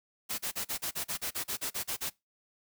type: noise bursts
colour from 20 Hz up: white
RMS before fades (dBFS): -34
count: 14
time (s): 0.29-2.101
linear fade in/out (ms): 20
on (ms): 95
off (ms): 37
effects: noise-tail reverb RT60 0.2 s tail -22 dB re dry